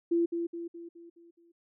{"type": "tone with echo", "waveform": "sine", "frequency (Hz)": 339.3, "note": "F4", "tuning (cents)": -50, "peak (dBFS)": -23, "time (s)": [0.11, 0.26], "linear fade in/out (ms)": 10, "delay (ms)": 210, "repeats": 6, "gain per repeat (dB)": -6, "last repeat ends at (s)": 1.52, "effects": []}